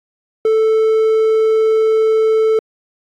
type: tone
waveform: triangle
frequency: 440.3 Hz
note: A4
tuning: 1 cent sharp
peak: -8 dBFS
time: 0.45-2.59 s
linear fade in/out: 2 ms
effects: AAC 64 kbps